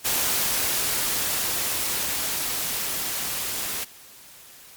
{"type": "noise with level ramp", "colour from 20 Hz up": "white", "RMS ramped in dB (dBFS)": [-23, -29], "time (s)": [0.04, 3.85], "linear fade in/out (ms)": 20, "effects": ["white hiss -47 dBFS RMS until 4.76 s", "MP3 96 kbps"]}